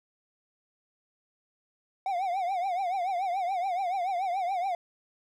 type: tone with vibrato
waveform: triangle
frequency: 740 Hz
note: F#5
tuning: in tune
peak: -25 dBFS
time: 2.06-4.75 s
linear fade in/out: 2 ms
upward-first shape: triangle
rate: 7 Hz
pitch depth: 150 cents each way
effects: none